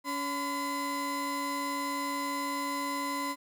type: tone pair together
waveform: 35% pulse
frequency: 281.3 / 1013.8 Hz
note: C#4 / B5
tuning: +26 / +45 cents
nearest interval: octave + minor seventh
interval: 2219 cents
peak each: -34 / -31 dBFS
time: 0.04-3.36 s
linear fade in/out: 50 ms
effects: 11-bit